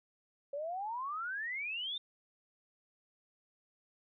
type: exponential sweep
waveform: sine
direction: up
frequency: 550 to 3666 Hz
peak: -36 dBFS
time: 0.53-1.98 s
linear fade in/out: 5 ms
effects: none

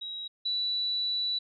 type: tone pair in turn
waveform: sine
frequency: 3842 / 3950 Hz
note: B7 / B7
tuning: -48 / 0 cents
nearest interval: unison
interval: 48 cents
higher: second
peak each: -35 / -27 dBFS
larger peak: second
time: 0.01-0.28 / 0.45-1.39 s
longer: second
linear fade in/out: 10 ms
effects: none

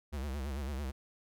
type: tone with vibrato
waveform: square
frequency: 69.3 Hz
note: C#2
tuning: in tune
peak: -36 dBFS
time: 0.12-0.92 s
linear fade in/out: 20 ms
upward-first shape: sine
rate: 9 Hz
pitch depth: 130 cents each way
effects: none

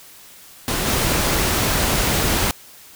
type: noise with level steps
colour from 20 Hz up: pink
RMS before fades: -22 / -19 dBFS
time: 0.68-2.51 s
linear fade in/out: 0 ms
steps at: 0.86 s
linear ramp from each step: 20 ms
effects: white hiss -44 dBFS RMS until 2.95 s

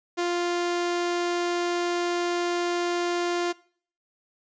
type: tone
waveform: sawtooth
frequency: 349.2 Hz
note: F4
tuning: in tune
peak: -20 dBFS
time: 0.17-3.53 s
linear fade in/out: 20 ms
effects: noise-tail reverb RT60 0.5 s tail -21 dB re dry + resampled to 16000 Hz

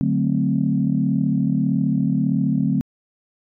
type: chord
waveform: sine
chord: D dominant seventh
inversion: none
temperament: equal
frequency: 146.83 / 185 / 220 / 261.6 Hz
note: D3 / F#3 / A3 / C4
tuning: 0 / 0 / 0 / 0 cents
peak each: -22 dBFS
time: 0.01-2.81 s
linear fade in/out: 0 ms
effects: tanh soft clip ceiling -6 dBFS

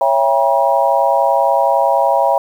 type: chord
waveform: sine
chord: C# diminished seventh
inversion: none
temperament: just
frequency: 554.4 / 665.2 / 798.3 / 957.9 Hz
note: C#5 / E5 / G5 / Bb5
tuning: 0 / +16 / +31 / +47 cents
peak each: -16 dBFS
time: 0.01-2.38 s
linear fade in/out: 2 ms
effects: 7-bit

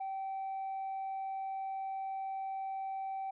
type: tone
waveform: sine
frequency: 773 Hz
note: G5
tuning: 24 cents flat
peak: -34 dBFS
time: 0-3.31 s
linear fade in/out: 10 ms
effects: tanh soft clip ceiling -34 dBFS

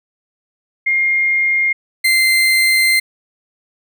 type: tone pair in turn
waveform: sine / 35% pulse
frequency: 2125 / 2081 Hz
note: C7 / C7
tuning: +26 / -10 cents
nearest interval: unison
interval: 36 cents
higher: first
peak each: -12 / -9 dBFS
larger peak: second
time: 0.86-1.73 / 2.04-3 s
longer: second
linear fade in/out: 10 ms
effects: none

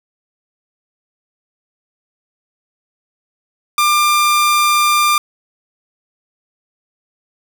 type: tone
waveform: sawtooth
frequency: 1194 Hz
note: D6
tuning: 28 cents sharp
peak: -7 dBFS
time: 3.78-5.18 s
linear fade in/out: 2 ms
effects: none

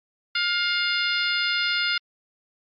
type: harmonic tone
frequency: 707 Hz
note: F5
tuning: 21 cents sharp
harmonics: 2 / 3 / 4 / 5 / 6 / 7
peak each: -26 / -28 / -29 / -30 / -31 / -31 dBFS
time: 0.35-1.98 s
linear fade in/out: 5 ms
effects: Opus 48 kbps

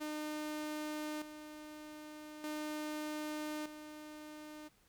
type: tone with tremolo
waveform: sawtooth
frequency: 303.7 Hz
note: D#4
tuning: 42 cents flat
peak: -35 dBFS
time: 0-4.69 s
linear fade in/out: 20 ms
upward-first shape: square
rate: 0.41 Hz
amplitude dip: 65%
effects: pink hiss -70 dBFS RMS until 4.88 s

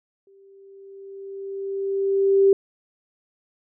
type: tone with exponential growth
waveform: sine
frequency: 392 Hz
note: G4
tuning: in tune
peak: -11 dBFS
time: 0.27-2.53 s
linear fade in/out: 2 ms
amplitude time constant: 490 ms
effects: none

